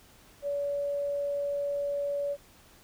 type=tone; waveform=sine; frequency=570 Hz; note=C#5; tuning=48 cents sharp; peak=-28 dBFS; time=0.42-2.37 s; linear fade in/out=50 ms; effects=pink hiss -57 dBFS RMS until 2.83 s